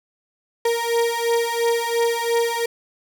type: beating tone pair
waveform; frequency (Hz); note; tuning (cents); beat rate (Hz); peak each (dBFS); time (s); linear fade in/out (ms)
35% pulse; 465 / 467.9; A#4 / A#4; -4 / +6; 2.9; -20; 0.65-2.66; 5
effects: none